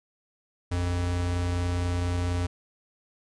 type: tone pair together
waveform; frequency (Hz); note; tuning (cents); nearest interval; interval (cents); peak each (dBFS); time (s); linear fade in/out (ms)
square; 57.84 / 88.3; A#1 / F2; -13 / +20; perfect fifth; 733; -36 / -26; 0.71-2.47; 10
effects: resampled to 22050 Hz + 11-bit